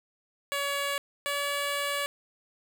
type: tone pair in turn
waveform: 10% pulse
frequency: 565 / 570.2 Hz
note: C#5 / C#5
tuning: +33 / +49 cents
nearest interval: unison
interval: 16 cents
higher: second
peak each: -20 dBFS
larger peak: neither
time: 0.52-0.98 / 1.26-2.06 s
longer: second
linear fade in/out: 0 ms
effects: none